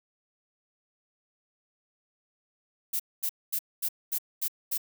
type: noise bursts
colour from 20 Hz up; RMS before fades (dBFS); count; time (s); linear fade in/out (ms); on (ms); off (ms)
violet; -29; 7; 2.93-4.779; 10; 67; 230
effects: none